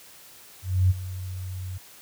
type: tone with ADSR envelope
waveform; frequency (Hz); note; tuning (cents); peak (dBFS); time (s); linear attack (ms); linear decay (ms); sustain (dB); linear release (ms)
sine; 92.5; F#2; 0; -14; 0.62-1.78; 280; 25; -16; 12
effects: white hiss -49 dBFS RMS until 2.01 s + high-pass 60 Hz 12 dB/octave